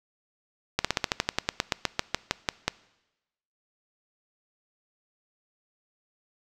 slowing click train, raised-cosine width 0.2 ms, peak -5 dBFS, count 18, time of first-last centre 0.79-2.68 s, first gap 56 ms, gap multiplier 1.08, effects noise-tail reverb RT60 1.0 s tail -21 dB re dry

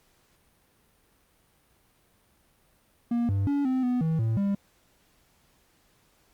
triangle tone with pitch steps, 236.7 / 98.5 / 284.3 / 258.8 / 247.9 / 161 / 112.2 / 199.5 Hz, A#3 / G2 / C#4 / C4 / B3 / E3 / A2 / G3, +27 / +9 / +44 / -19 / +7 / -41 / +34 / +31 cents, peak -21 dBFS, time 3.11-4.55 s, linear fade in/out 5 ms, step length 180 ms, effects pink hiss -65 dBFS RMS until 6.33 s + Opus 48 kbps

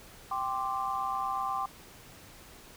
sine chord, G suspended fourth, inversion none, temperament equal, 784 / 1046.5 / 1174.7 Hz, G5 / C6 / D6, 0 / 0 / 0 cents, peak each -34 dBFS, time 0.31-1.66 s, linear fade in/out 5 ms, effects pink hiss -52 dBFS RMS until 2.76 s

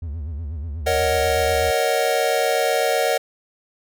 triangle tone with vibrato, 77.2 Hz, D#2, 13 cents flat, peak -24 dBFS, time 0.02-1.71 s, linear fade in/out 5 ms, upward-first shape sine, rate 8.2 Hz, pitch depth 180 cents each way
square chord, D# minor seventh, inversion second, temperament equal, 466.2 / 554.4 / 622.3 / 740 Hz, A#4 / C#5 / D#5 / F#5, 0 / 0 / 0 / 0 cents, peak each -24 dBFS, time 0.86-3.18 s, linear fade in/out 10 ms
effects none

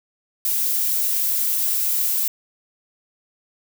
violet noise, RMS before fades -21 dBFS, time 0.45-2.28 s, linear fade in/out 2 ms, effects none

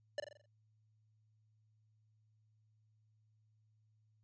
square tone with echo, 587.3 Hz, D5, in tune, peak -36 dBFS, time 0.18-0.2 s, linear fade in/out 2 ms, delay 43 ms, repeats 6, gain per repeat -6 dB, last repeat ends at 0.458 s, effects added 108 Hz sine -70 dBFS peak until 4.23 s + resampled to 16000 Hz

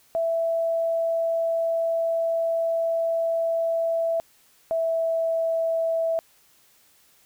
sine tone pair in turn, 662 / 657 Hz, E5 / E5, +7 / -6 cents, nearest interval unison, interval 13 cents, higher first, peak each -21 dBFS, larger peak neither, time 0.15-4.2 / 4.71-6.19 s, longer first, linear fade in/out 0 ms, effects white hiss -59 dBFS RMS until 7.25 s

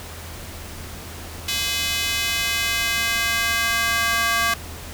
square tone with high-pass filter sweep, 230 Hz, A#3, 23 cents flat, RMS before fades -22 dBFS, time 1.48-4.54 s, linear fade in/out 5 ms, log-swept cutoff 3100 to 1300 Hz, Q 1.4, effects added 82 Hz sine -37 dBFS peak until 4.93 s + pink hiss -37 dBFS RMS until 4.93 s

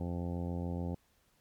harmonic tone, 87 Hz, F2, 6 cents flat, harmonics 1 / 2 / 3 / 4 / 5 / 6 / 7 / 8 / 9 / 10, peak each -37 / -38 / -42 / -47 / -49 / -47 / -54 / -55 / -52 / -56 dBFS, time 0-0.95 s, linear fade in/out 5 ms, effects pink hiss -71 dBFS RMS until 1.4 s + MP3 96 kbps

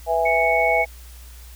sine chord, E major, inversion second, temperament just, 494.4 / 659.3 / 824.1 Hz, B4 / E5 / G#5, +2 / 0 / -14 cents, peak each -24 / -20 / -22 dBFS, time 0.06-0.86 s, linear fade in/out 50 ms
sine tone, 2217 Hz, C#7, in tune, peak -20 dBFS, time 0.25-0.85 s, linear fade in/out 10 ms
effects added 60 Hz sine -39 dBFS peak until 1.55 s + white hiss -48 dBFS RMS until 1.55 s

